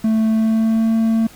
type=tone with pitch glide; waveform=triangle; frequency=220.6 to 224.6 Hz; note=A3 to A3; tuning=+5 to +36 cents; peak=-11 dBFS; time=0.04-1.27 s; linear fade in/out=5 ms; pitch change=+31 cents; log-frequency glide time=0.3-0.92 s; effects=pink hiss -43 dBFS RMS until 1.35 s